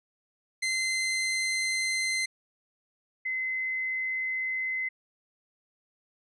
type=tone pair in turn; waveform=sawtooth / sine; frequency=2069 / 2049 Hz; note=C7 / C7; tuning=-20 / -37 cents; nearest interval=unison; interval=17 cents; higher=first; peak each=-23 / -28 dBFS; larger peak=first; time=0.62-2.26 / 3.25-4.89 s; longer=neither; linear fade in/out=10 ms; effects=resampled to 24000 Hz